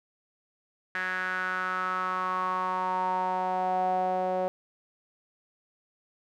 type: tone with band-pass filter sweep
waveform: sawtooth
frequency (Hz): 184.7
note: F#3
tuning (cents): -3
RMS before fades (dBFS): -29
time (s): 0.95-4.48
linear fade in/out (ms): 0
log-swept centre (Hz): 1700 to 620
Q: 6
effects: none